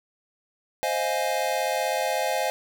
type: chord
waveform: square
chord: F minor seventh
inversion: second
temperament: equal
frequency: 523.3 / 622.3 / 698.5 / 830.6 Hz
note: C5 / Eb5 / F5 / Ab5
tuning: 0 / 0 / 0 / 0 cents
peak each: -30 dBFS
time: 0.83-2.5 s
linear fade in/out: 0 ms
effects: none